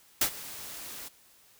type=noise with ADSR envelope; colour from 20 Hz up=white; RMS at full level=-23 dBFS; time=0.21-1.09 s; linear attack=5 ms; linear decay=80 ms; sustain=-19 dB; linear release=18 ms; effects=white hiss -60 dBFS RMS until 1.59 s